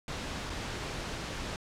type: noise with dropouts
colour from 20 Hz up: pink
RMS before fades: -37 dBFS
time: 0.08-1.56 s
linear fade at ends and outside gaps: 1 ms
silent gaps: 0.497-0.501 s
effects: low-pass 6000 Hz 12 dB/octave